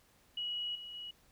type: tone with level steps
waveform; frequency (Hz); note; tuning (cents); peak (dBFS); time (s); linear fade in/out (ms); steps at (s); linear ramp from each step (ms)
sine; 2915; F#7; -26; -35 / -44 / -42; 0.37-1.11; 5; 0.75 / 0.94; 5
effects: pink hiss -67 dBFS RMS until 1.31 s